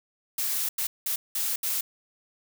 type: noise bursts at uneven times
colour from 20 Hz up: blue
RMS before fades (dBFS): -28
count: 5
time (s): 0.38-0.69 / 0.78-0.87 / 1.06-1.16 / 1.35-1.56 / 1.63-1.81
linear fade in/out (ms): 5
effects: none